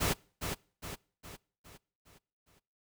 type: noise with echo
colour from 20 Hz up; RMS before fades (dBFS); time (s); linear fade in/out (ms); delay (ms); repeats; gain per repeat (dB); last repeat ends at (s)
pink; -30; 0-0.14; 20; 410; 6; -6; 2.6
effects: noise-tail reverb RT60 0.5 s tail -25 dB re dry